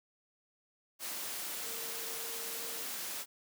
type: tone in noise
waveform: sine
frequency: 459.6 Hz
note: A#4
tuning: 25 cents flat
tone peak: -50 dBFS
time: 1.61-2.86 s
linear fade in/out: 50 ms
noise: white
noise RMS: -40 dBFS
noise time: 0.99-3.26 s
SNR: -13 dB
effects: high-pass 200 Hz 12 dB/octave

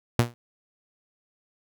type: tone with exponential decay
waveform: sawtooth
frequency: 119.1 Hz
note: A#2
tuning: 38 cents sharp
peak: -10 dBFS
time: 0.19-0.34 s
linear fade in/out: 0 ms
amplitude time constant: 31 ms
effects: none

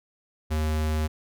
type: tone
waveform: square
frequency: 77.5 Hz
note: D#2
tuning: 6 cents flat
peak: -24 dBFS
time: 0.5-1.08 s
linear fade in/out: 20 ms
effects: none

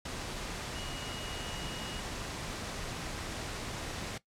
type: tone in noise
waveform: sine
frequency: 2888 Hz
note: F#7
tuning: 43 cents flat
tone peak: -45 dBFS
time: 0.75-2 s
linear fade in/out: 5 ms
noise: pink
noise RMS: -39 dBFS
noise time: 0.05-4.18 s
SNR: -9 dB
effects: noise-tail reverb RT60 0.1 s tail -17 dB re dry + low-pass 8000 Hz 12 dB/octave

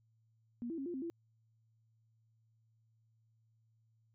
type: tone with pitch steps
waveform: sine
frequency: 238.3 / 331.1 / 271.8 / 348.9 / 263.5 / 337 Hz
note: A#3 / E4 / C#4 / F4 / C4 / E4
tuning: +38 / +8 / -34 / -2 / +12 / +38 cents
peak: -38 dBFS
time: 0.62-1.1 s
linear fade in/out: 0 ms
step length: 80 ms
effects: added 112 Hz sine -70 dBFS peak until 4.14 s

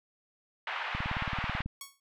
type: band-pass noise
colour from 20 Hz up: pink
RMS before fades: -36 dBFS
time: 0.67-1.62 s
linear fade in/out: 2 ms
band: 820 to 2900 Hz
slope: 24 dB/octave
type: click train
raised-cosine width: 5 ms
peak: -23 dBFS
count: 14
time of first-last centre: 0.95-1.66 s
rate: 18.3 Hz
type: tone with exponential decay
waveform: 5% pulse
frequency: 1108.7 Hz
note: C#6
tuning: in tune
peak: -26 dBFS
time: 1.81-2 s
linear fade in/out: 2 ms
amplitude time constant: 41 ms
effects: none

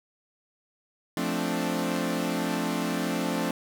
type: chord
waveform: sawtooth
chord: D minor seventh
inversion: first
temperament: equal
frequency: 174.61 / 220 / 261.6 / 293.7 Hz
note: F3 / A3 / C4 / D4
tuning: 0 / 0 / 0 / 0 cents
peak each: -28 dBFS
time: 1.17-3.51 s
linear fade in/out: 2 ms
effects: none

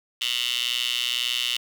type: tone with high-pass filter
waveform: 15% pulse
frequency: 121.9 Hz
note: B2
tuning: 22 cents flat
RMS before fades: -26 dBFS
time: 0.21-1.57 s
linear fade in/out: 5 ms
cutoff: 3100 Hz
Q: 6.3
effects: none

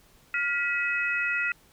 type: tone cluster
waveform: sine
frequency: 1411 / 1953 / 2552 Hz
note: F6 / B6 / D#7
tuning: +17 / -20 / +43 cents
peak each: -29 dBFS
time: 0.34-1.52 s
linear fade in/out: 2 ms
effects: pink hiss -59 dBFS RMS until 1.72 s

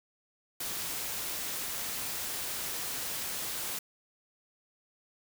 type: noise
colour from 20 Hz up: white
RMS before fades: -36 dBFS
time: 0.6-3.79 s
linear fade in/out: 5 ms
effects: none

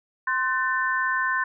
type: tone cluster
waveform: sine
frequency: 1043 / 1517 / 1780 Hz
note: C6 / F#6 / A6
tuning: -6 / +43 / +20 cents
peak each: -26 dBFS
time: 0.27-1.44 s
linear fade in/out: 5 ms
effects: none

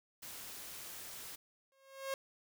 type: noise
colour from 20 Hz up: white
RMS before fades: -48 dBFS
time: 0.22-1.36 s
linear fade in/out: 10 ms
type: tone with exponential growth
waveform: sawtooth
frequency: 540 Hz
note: C#5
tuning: 45 cents flat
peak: -30 dBFS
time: 1.72-2.14 s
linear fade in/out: 1 ms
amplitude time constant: 91 ms
effects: none

